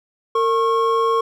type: tone pair together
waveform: triangle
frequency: 457.2 / 1090 Hz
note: A#4 / C#6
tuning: -34 / -29 cents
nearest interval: octave + minor third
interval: 1505 cents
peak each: -16 dBFS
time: 0.35-1.21 s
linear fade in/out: 5 ms
effects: none